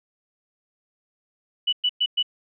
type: tone bursts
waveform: sine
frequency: 2960 Hz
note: F#7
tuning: in tune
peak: -18 dBFS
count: 4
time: 1.67-2.228 s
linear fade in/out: 10 ms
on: 57 ms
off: 110 ms
effects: none